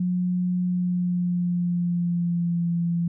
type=tone with pitch glide; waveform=sine; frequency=180 to 170.68 Hz; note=F#3 to F3; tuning=-47 to -39 cents; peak=-21 dBFS; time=0-3.08 s; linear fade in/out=5 ms; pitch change=-92 cents; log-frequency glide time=0.65-2.7 s; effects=none